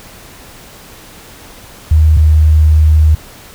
sine tone pair in turn, 77.9 / 77.41 Hz, D#2 / D#2, +3 / -8 cents, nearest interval unison, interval 11 cents, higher first, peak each -4 dBFS, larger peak neither, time 1.91-2.17 / 2.17-3.15 s, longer second, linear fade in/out 5 ms, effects pink hiss -36 dBFS RMS until 3.54 s

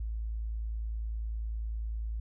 sine tone, 55 Hz, A1, in tune, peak -32 dBFS, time 0-2.2 s, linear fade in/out 5 ms, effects none

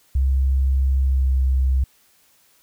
sine tone with pitch glide, 66.7 to 65.55 Hz, C2 to C2, +34 to +4 cents, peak -15 dBFS, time 0.15-1.84 s, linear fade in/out 5 ms, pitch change -30 cents, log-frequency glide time 1.01-1.34 s, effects white hiss -58 dBFS RMS until 2.62 s

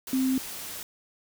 sine tone in noise, 261.6 Hz, C4, in tune, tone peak -22 dBFS, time 0.13-0.38 s, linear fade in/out 2 ms, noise white, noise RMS -38 dBFS, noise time 0.07-0.83 s, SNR +13 dB, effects none

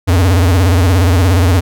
square tone with vibrato, 90 Hz, F#2, 47 cents flat, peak -8 dBFS, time 0.07-1.61 s, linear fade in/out 20 ms, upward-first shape sine, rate 17 Hz, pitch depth 150 cents each way, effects none

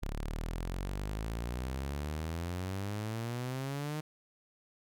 sawtooth exponential sweep, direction up, 34.32 to 155.2 Hz, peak -31 dBFS, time 0.02-4.01 s, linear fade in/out 10 ms, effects none

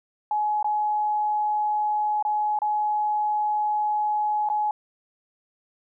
sine tone with dropouts, 844 Hz, G#5, 28 cents sharp, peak -21 dBFS, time 0.31-4.71 s, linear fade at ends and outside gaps 2 ms, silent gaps 0.628-0.644 / 2.226-2.25 / 2.589-2.618 / 4.489-4.499 s, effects none

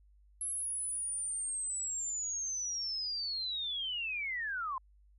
sine linear sweep, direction down, 11030 to 1002 Hz, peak -34 dBFS, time 0.41-4.78 s, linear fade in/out 2 ms, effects added 50 Hz sine -60 dBFS peak until 5.18 s

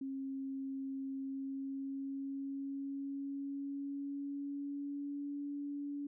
sine tone with pitch glide, 270 to 286.1 Hz, C#4 to D4, -45 to -45 cents, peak -38 dBFS, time 0.01-6.07 s, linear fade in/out 5 ms, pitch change +100 cents, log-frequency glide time 1.22-5.42 s, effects none

